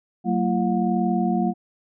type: tone cluster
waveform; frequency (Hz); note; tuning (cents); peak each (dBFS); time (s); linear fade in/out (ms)
sine; 186.1 / 227.4 / 341.1 / 722; F#3 / A#3 / F4 / F#5; +10 / -43 / -41 / -43; -23 / -23 / -27 / -26; 0.24-1.54; 50
effects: none